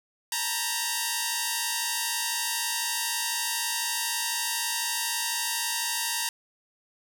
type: tone cluster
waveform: 5% pulse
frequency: 902 / 954 / 1590 Hz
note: A5 / A#5 / G6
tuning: +43 / +40 / +24 cents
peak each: -19 / -18 / -25 dBFS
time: 0.32-6.29 s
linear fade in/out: 2 ms
effects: none